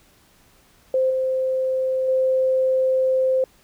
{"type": "tone with level steps", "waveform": "sine", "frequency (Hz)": 521, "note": "C5", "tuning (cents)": -7, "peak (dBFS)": [-16, -19, -16], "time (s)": [0.94, 3.44], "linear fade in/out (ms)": 2, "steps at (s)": [1.1, 2.08], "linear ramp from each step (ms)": 5, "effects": ["pink hiss -56 dBFS RMS until 3.63 s"]}